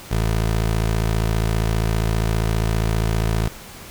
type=tone; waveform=20% pulse; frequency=55 Hz; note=A1; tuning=in tune; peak=-13 dBFS; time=0.11-3.48 s; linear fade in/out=5 ms; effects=pink hiss -39 dBFS RMS until 3.9 s